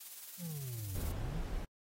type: noise with tremolo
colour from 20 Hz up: blue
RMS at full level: -46 dBFS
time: 0-1.12 s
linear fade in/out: 10 ms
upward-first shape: triangle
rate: 18 Hz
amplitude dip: 50%
type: exponential two-way sweep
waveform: triangle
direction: down then up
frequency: 184.1 to 77.78 to 184.1 Hz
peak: -38 dBFS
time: 0.38-1.42 s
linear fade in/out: 50 ms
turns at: 1.08 s
type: noise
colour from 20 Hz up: brown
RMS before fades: -39 dBFS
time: 0.95-1.65 s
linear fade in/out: 5 ms
effects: AAC 48 kbps